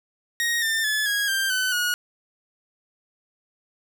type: tone with pitch steps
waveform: sawtooth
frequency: 1874 / 1795.6 / 1720.5 / 1648.5 / 1579.5 / 1513.4 / 1450.1 Hz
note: A#6 / A6 / A6 / G#6 / G6 / F#6 / F#6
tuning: +9 / +35 / -39 / -13 / +13 / +39 / -35 cents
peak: -18 dBFS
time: 0.4-1.94 s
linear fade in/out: 0 ms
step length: 220 ms
effects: none